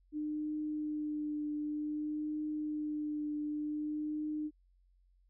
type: tone with vibrato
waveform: sine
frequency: 301.3 Hz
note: D4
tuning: 44 cents sharp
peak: -34 dBFS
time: 0.12-4.51 s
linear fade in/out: 50 ms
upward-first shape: triangle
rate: 0.54 Hz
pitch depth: 19 cents each way
effects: added 45 Hz sine -65 dBFS peak until 5.29 s